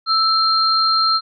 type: tone pair together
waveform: sine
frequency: 1318.5 / 4186 Hz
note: E6 / C8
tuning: 0 / 0 cents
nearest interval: octave + minor sixth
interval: 2000 cents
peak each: -16 dBFS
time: 0.06-1.21 s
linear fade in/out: 50 ms
effects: none